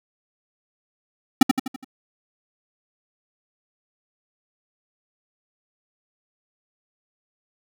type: tone with echo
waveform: square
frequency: 261.6 Hz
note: C4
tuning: in tune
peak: -7 dBFS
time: 1.41-1.43 s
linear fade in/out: 5 ms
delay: 83 ms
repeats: 5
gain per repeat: -6 dB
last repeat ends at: 1.845 s
effects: none